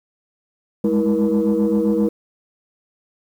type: tone cluster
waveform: sine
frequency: 204.2 / 211.8 / 324.3 / 476.1 Hz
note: G#3 / G#3 / E4 / A#4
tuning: -29 / +34 / -28 / +37 cents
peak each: -19 dBFS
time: 0.84-2.09 s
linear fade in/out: 5 ms
effects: tanh soft clip ceiling -10 dBFS + 8-bit